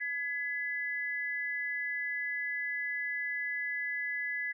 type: tone pair together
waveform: sine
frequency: 1687.7 / 2007 Hz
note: G#6 / B6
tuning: +27 / +27 cents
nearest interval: minor third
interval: 300 cents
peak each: -36 / -34 dBFS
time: 0-4.53 s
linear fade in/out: 20 ms
effects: none